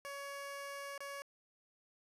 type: tone with dropouts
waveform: 15% pulse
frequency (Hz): 561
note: C#5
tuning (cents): +21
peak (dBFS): -37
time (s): 0.05-1.22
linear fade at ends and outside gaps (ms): 0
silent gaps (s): 0.978-1.005
effects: resampled to 32000 Hz